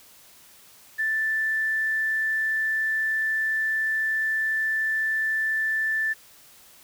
sine tone with quantisation, 1763 Hz, A6, 3 cents sharp, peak -22 dBFS, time 0.98-6.14 s, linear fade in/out 20 ms, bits 8, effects white hiss -52 dBFS RMS until 6.83 s

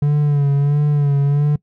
triangle tone with vibrato, 144.2 Hz, D3, 31 cents flat, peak -10 dBFS, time 0.02-1.56 s, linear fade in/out 5 ms, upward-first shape sine, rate 1.5 Hz, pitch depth 45 cents each way, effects noise-tail reverb RT60 0.1 s tail -22 dB re dry

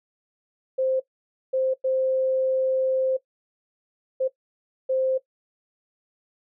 sine tone bursts at uneven times, 523.3 Hz, C5, in tune, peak -20 dBFS, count 5, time 0.78-1 / 1.53-1.74 / 1.84-3.17 / 4.2-4.28 / 4.89-5.18 s, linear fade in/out 10 ms, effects noise-tail reverb RT60 0.1 s tail -17 dB re dry

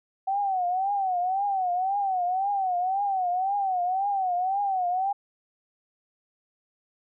sine tone with vibrato, 758 Hz, F#5, 42 cents sharp, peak -23 dBFS, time 0.27-5.13 s, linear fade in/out 10 ms, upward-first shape triangle, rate 1.9 Hz, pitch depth 140 cents each way, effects none

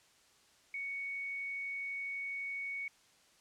sine tone, 2227 Hz, C#7, 7 cents sharp, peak -37 dBFS, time 0.74-2.88 s, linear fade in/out 2 ms, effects white hiss -66 dBFS RMS until 3.4 s + low-pass 8000 Hz 12 dB/octave

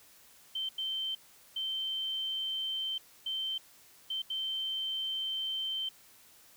sine tone bursts at uneven times, 3109 Hz, G7, 15 cents flat, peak -32 dBFS, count 6, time 0.55-0.69 / 0.78-1.15 / 1.56-2.98 / 3.26-3.58 / 4.1-4.22 / 4.3-5.89 s, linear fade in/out 5 ms, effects white hiss -59 dBFS RMS until 6.56 s

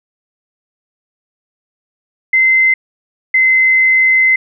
sine tone pair in turn, 2067 / 2057 Hz, C7 / C7, -22 / -30 cents, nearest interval unison, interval 8 cents, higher first, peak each -7 dBFS, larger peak neither, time 2.33-2.74 / 3.34-4.36 s, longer second, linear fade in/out 5 ms, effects none

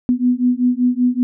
sine beating tone pair, 245.3 / 250.5 Hz, B3 / B3, -12 / +25 cents, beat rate 5.2 Hz, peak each -16 dBFS, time 0.09-1.23 s, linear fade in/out 0 ms, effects none

